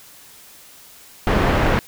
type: low-pass noise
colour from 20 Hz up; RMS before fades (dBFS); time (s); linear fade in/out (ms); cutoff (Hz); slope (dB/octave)
pink; -17; 1.27-1.79; 0; 2000; 12
effects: white hiss -45 dBFS RMS until 1.87 s